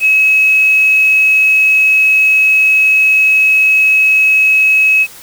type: tone with quantisation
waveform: sine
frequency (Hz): 2566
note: E7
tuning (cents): -47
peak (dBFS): -6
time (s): 0-5.07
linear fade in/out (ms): 50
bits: 5
effects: white hiss -35 dBFS RMS until 5.22 s